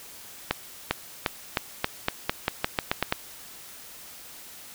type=accelerating click train; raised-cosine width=0.3 ms; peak=-6 dBFS; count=13; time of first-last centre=0.51-3.124 s; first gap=400 ms; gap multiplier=0.88; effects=white hiss -45 dBFS RMS until 4.74 s